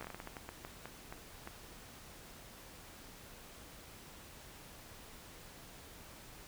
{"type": "slowing click train", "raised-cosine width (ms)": 0.5, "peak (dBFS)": -29, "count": 14, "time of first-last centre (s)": [0.01, 1.474], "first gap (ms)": 15, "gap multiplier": 1.3, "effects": ["pink hiss -54 dBFS RMS until 6.47 s"]}